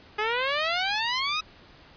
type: exponential sweep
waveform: 10% pulse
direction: up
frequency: 415.3 to 1289 Hz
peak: -16 dBFS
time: 0.18-1.41 s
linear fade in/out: 10 ms
effects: pink hiss -52 dBFS RMS until 1.96 s + resampled to 11025 Hz